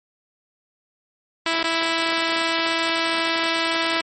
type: tone with dropouts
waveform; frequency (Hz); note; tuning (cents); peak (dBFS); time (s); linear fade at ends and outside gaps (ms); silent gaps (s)
5% pulse; 329.6; E4; 0; -8; 1.46-4.01; 2; 1.63-1.641
effects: MP3 32 kbps